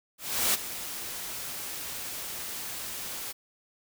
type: noise with ADSR envelope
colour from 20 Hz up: white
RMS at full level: -24 dBFS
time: 0.18-3.33 s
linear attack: 360 ms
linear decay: 20 ms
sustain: -13 dB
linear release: 21 ms
effects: none